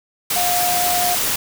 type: tone in noise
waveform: sine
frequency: 713 Hz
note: F5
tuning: 36 cents sharp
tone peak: -19 dBFS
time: 0.36-1.15 s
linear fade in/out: 5 ms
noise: white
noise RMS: -20 dBFS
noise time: 0.3-1.36 s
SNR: -2 dB
effects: none